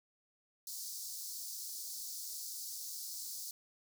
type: high-pass noise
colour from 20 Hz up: pink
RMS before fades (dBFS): -44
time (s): 0.67-3.51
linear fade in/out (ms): 2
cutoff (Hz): 4500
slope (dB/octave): 48
effects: none